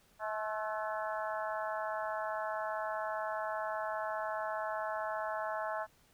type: harmonic tone with a mistuned harmonic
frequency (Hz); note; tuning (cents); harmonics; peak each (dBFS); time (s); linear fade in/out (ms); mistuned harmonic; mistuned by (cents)
215.1; A3; -39; 3 / 4 / 5 / 6 / 7 / 8; -38 / -40 / -42 / -44 / -45 / -46; 0.19-5.87; 50; 6; +47
effects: pink hiss -67 dBFS RMS until 6.13 s